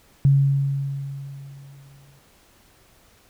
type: tone with exponential decay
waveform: sine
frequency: 138.59 Hz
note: C#3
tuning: in tune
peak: -11 dBFS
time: 0.25-2.19 s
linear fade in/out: 0 ms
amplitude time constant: 420 ms
effects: pink hiss -56 dBFS RMS until 3.29 s